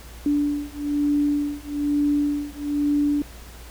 sine beating tone pair, 290.4 / 291.5 Hz, D4 / D4, -19 / -13 cents, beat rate 1.1 Hz, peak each -23 dBFS, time 0.26-3.22 s, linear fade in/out 2 ms, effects added 58 Hz sine -41 dBFS peak until 3.7 s + pink hiss -45 dBFS RMS until 3.7 s

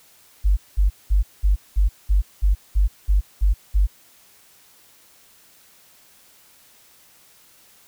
sine tone bursts, 49 Hz, G1, in tune, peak -13 dBFS, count 11, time 0.44-3.87 s, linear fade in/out 20 ms, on 130 ms, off 200 ms, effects white hiss -53 dBFS RMS until 7.87 s

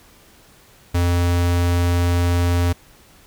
square tone, 87.31 Hz, F2, in tune, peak -16 dBFS, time 0.94-2.73 s, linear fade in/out 10 ms, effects pink hiss -50 dBFS RMS until 3.26 s

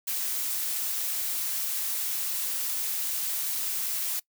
blue noise, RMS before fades -30 dBFS, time 0.07-4.2 s, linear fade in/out 10 ms, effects noise-tail reverb RT60 0.1 s tail -23 dB re dry

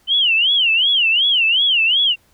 sine tone with vibrato, 2977 Hz, F#7, 10 cents sharp, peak -12 dBFS, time 0.07-2.16 s, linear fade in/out 50 ms, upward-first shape sine, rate 2.7 Hz, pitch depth 220 cents each way, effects pink hiss -57 dBFS RMS until 2.33 s

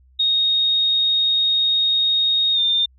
sine tone with pitch glide, 3729 to 3610 Hz, A#7 to A7, 0 to +44 cents, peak -15 dBFS, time 0.19-2.86 s, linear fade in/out 10 ms, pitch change -56 cents, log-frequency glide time 2.54-2.59 s, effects added 64 Hz sine -50 dBFS peak until 2.98 s

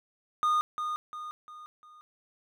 triangle tone with echo, 1226 Hz, D#6, 26 cents flat, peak -21 dBFS, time 0.43-0.61 s, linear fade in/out 0 ms, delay 350 ms, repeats 4, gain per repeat -7 dB, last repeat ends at 2.01 s, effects none

